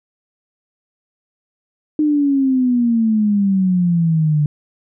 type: exponential sweep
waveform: sine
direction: down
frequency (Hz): 306.7 to 146.5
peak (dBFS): -12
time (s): 1.99-4.46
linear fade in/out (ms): 2
effects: none